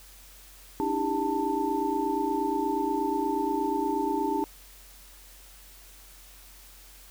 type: tone cluster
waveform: sine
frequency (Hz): 279.8 / 308.2 / 336.6 / 396.7 / 888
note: C#4 / D#4 / E4 / G4 / A5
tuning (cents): +16 / -16 / +36 / +21 / +16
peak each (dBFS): -34 / -30 / -37 / -31 / -29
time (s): 0.8-4.44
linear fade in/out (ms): 0
effects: added 45 Hz sine -52 dBFS peak until 7.1 s + white hiss -52 dBFS RMS until 7.1 s